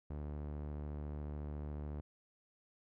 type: tone with low-pass filter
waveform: sawtooth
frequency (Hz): 74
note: D2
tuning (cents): +14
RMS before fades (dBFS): -43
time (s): 0.1-2.01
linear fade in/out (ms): 5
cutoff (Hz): 950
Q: 0.5
effects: none